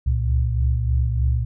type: tone cluster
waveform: sine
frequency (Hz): 67.1 / 70.4 / 116.1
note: C2 / C#2 / A#2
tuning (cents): +44 / +27 / -7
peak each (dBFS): -19 / -27 / -22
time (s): 0.06-1.45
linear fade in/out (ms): 10
effects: none